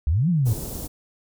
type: exponential two-way sweep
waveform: sine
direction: up then down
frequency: 65.41 to 185 to 107 Hz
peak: -17 dBFS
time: 0.07-0.53 s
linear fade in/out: 0 ms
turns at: 0.29 s
type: band-stop noise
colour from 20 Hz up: pink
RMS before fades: -32 dBFS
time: 0.45-0.88 s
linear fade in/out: 20 ms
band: 490 to 7800 Hz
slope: 12 dB/octave
effects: none